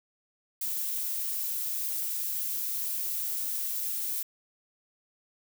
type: noise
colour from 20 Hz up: violet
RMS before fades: -32 dBFS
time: 0.61-4.23 s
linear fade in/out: 5 ms
effects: none